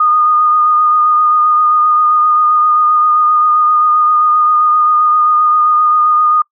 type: tone with vibrato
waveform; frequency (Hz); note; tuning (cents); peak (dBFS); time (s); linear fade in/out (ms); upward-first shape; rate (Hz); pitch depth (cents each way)
sine; 1228; D#6; -23; -7; 0-6.42; 5; triangle; 7.6; 22
effects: noise-tail reverb RT60 0.1 s tail -26 dB re dry